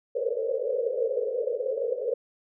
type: band-pass noise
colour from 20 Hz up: pink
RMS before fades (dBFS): -28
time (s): 0.15-2.14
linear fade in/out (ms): 10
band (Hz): 450 to 550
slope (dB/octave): 96
effects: none

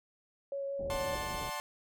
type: tone with vibrato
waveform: sine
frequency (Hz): 554.4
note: C#5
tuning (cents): 0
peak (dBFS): -34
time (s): 0.52-1.15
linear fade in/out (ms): 2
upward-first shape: sine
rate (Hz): 5.6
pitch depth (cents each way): 8
type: low-pass noise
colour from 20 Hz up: pink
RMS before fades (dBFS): -43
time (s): 0.79-1.5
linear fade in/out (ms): 5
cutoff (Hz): 710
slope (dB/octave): 48
type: chord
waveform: sawtooth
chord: D dominant seventh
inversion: none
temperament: equal with one note detuned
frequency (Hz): 587.3 / 740 / 880 / 1058.7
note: D5 / F#5 / A5 / C6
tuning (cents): 0 / 0 / 0 / +20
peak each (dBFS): -40 / -41 / -37 / -36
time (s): 0.9-1.6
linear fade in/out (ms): 0
effects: none

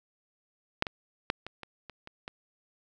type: clicks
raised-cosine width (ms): 0.3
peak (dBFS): -8 / -18 / -10 / -23 / -25 / -27 / -28 / -22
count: 8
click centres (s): 0.824 / 0.868 / 1.301 / 1.466 / 1.633 / 1.897 / 2.074 / 2.279
effects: none

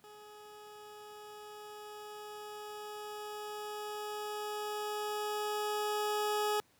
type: tone with level ramp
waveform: 20% pulse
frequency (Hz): 420.3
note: G#4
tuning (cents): +21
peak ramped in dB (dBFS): -47 to -25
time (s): 0.04-6.6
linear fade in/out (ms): 0
effects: pink hiss -68 dBFS RMS until 6.79 s + high-pass 100 Hz 12 dB/octave

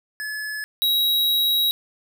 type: tone pair in turn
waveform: square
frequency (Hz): 1713 / 3846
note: A6 / B7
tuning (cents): -47 / -47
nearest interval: octave + major second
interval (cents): 1400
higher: second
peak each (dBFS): -28 / -18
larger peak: second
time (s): 0.2-0.64 / 0.82-1.71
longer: second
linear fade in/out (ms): 0
effects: none

